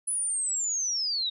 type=linear sweep; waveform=sine; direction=down; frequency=10130 to 3729 Hz; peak=-26 dBFS; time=0.07-1.3 s; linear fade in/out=10 ms; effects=none